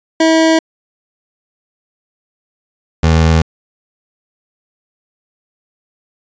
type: tone pair in turn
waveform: 25% pulse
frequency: 322.6 / 80.95 Hz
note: E4 / E2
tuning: -37 / -31 cents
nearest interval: 2 octaves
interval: 2394 cents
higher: first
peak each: -4 dBFS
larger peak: neither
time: 0.2-0.59 / 3.03-3.42 s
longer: neither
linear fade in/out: 5 ms
effects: resampled to 16000 Hz